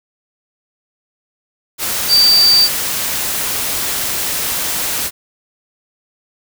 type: tone in noise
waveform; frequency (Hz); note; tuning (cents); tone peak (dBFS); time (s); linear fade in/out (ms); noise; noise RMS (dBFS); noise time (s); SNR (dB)
sine; 4638; D8; -22; -7; 2.08-2.69; 50; white; -19; 1.78-5.11; +9
effects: none